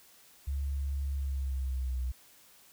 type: tone with pitch glide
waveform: sine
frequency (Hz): 69.5 to 63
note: C#2 to B1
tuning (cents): +5 to +35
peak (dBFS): -30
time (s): 0.47-2.12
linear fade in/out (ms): 10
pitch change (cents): -170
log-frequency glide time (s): 1.14-2
effects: white hiss -59 dBFS RMS until 2.72 s